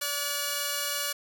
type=tone pair together; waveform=5% pulse; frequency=574.6 / 1448 Hz; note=D5 / F#6; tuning=-38 / -38 cents; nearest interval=octave + major third; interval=1600 cents; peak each=-20 dBFS; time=0.01-1.13 s; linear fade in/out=10 ms; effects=none